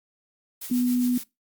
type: noise with tremolo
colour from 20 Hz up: blue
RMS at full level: -35 dBFS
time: 0.61-1.24 s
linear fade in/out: 10 ms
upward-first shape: sine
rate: 7.4 Hz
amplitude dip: 55%
type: tone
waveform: sine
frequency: 246.9 Hz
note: B3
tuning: in tune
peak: -20 dBFS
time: 0.71-1.18 s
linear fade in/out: 5 ms
effects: noise-tail reverb RT60 0.2 s tail -21 dB re dry + Opus 48 kbps